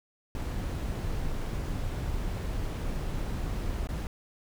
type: noise with dropouts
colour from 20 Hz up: brown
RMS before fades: -32 dBFS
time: 0.35-4.07 s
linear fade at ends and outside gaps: 1 ms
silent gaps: 3.872-3.889 s
effects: none